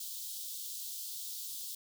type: high-pass noise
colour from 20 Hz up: white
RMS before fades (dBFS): -42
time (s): 0-1.75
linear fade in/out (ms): 5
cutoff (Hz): 3300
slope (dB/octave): 48
effects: none